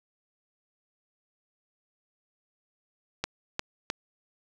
clicks, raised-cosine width 0.2 ms, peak -11 dBFS, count 3, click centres 3.24 / 3.594 / 3.901 s, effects none

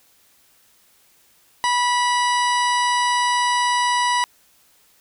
harmonic tone, 978 Hz, B5, 17 cents flat, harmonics 1 / 2 / 3 / 4 / 5 / 6 / 8 / 9 / 10, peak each -18 / -24 / -28 / -30 / -32 / -34 / -36 / -37 / -38 dBFS, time 1.64-4.24 s, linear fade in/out 0 ms, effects white hiss -57 dBFS RMS until 5 s

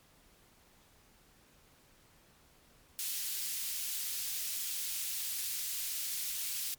white high-pass noise, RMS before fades -37 dBFS, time 2.99-6.74 s, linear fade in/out 0 ms, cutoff 2900 Hz, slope 12 dB/octave, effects pink hiss -64 dBFS RMS until 6.78 s + MP3 96 kbps

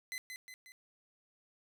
sawtooth tone with echo, 2033 Hz, B6, 50 cents sharp, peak -35 dBFS, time 0.12-0.18 s, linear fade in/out 0 ms, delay 180 ms, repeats 3, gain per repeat -5 dB, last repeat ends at 0.72 s, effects none

